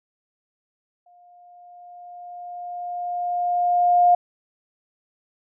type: tone with exponential growth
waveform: sine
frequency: 708 Hz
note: F5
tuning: 23 cents sharp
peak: -11 dBFS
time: 1.06-4.15 s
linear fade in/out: 5 ms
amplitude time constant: 670 ms
effects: none